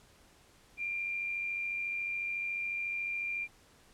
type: tone with amplitude modulation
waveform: sine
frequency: 2386 Hz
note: D7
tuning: 27 cents sharp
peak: -31 dBFS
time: 0.77-3.48 s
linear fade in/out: 50 ms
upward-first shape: sine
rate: 94 Hz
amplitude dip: 40%
effects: pink hiss -62 dBFS RMS until 3.93 s + low-pass 11000 Hz 12 dB/octave